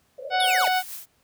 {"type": "band-pass noise", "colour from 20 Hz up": "white", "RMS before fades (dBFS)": -37, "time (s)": [0.18, 0.67], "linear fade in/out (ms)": 10, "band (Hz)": [510, 590], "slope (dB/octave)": 96}
{"type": "harmonic tone", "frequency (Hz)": 741, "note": "F#5", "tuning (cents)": 2, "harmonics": [1, 2, 3, 4, 5, 6, 7], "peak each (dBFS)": [-21, -27, -31, -33, -35, -37, -38], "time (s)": [0.3, 0.83], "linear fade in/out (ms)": 50}
{"type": "linear sweep", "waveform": "square", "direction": "down", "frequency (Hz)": [3800, 523.3], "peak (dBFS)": -24, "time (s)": [0.4, 0.68], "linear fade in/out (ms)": 2}
{"type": "noise with tremolo", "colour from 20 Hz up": "blue", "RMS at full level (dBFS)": -35, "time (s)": [0.44, 1.06], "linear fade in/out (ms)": 50, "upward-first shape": "triangle", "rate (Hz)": 6.6, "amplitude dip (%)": 50}
{"effects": ["pink hiss -65 dBFS RMS until 1.23 s", "high-pass 60 Hz 12 dB/octave"]}